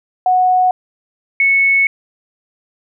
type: tone pair in turn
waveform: sine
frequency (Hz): 736 / 2206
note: F#5 / C#7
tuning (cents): -9 / -9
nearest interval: octave + perfect fifth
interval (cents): 1900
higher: second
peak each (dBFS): -9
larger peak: neither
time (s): 0.26-0.71 / 1.4-1.87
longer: second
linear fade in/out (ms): 2
effects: none